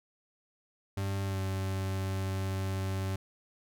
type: tone with pitch glide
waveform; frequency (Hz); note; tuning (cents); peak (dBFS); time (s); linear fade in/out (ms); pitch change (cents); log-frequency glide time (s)
40% pulse; 98 to 95.87; G2 to G2; 0 to -38; -30; 0.97-3.16; 5; -38; 1.23-1.4
effects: none